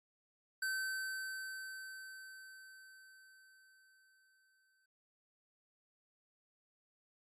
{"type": "tone with exponential decay", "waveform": "square", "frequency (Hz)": 1540, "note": "G6", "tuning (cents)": -31, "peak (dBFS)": -35, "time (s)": [0.62, 4.86], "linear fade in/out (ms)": 5, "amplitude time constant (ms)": 920, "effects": ["MP3 64 kbps"]}